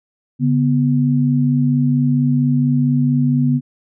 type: tone pair together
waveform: sine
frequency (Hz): 142.4 / 246.8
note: C#3 / B3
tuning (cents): +47 / -1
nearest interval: minor seventh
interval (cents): 952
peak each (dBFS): -15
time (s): 0.39-3.61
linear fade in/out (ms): 50
effects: none